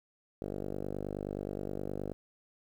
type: tone with low-pass filter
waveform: 5% pulse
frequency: 49.52 Hz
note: G1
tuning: 18 cents sharp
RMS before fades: -38 dBFS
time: 0.42-2.13 s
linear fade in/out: 0 ms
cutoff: 520 Hz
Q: 1.3
effects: 10-bit